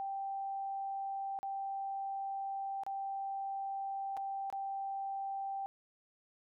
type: tone with dropouts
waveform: sine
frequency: 784 Hz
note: G5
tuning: in tune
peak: -36 dBFS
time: 0-5.66 s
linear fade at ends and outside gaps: 0 ms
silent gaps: 1.389-1.43 / 2.835-2.865 / 4.168-4.173 / 4.501-4.526 s
effects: none